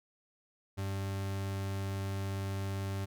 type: tone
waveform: 40% pulse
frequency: 97.7 Hz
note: G2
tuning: 5 cents flat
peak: -33 dBFS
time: 0.77-3.06 s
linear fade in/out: 20 ms
effects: none